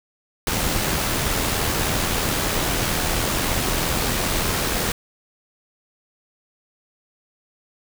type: noise with amplitude modulation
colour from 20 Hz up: pink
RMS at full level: -21 dBFS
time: 0.47-4.92 s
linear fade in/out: 2 ms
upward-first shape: sine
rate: 83.1 Hz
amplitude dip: 30%
effects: none